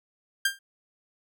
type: tone with exponential decay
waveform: sawtooth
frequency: 1595 Hz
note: G6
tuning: 30 cents sharp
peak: -15 dBFS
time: 0.45-0.59 s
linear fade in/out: 5 ms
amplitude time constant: 30 ms
effects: none